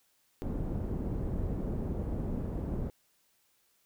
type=low-pass noise; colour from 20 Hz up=pink; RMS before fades=-34 dBFS; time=0.42-2.9 s; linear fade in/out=0 ms; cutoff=370 Hz; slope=12 dB/octave; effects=white hiss -71 dBFS RMS until 3.85 s